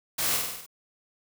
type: noise with echo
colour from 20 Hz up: white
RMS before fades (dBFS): -28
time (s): 0.18-0.37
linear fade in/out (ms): 10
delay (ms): 49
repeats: 6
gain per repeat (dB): -3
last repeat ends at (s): 0.664
effects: none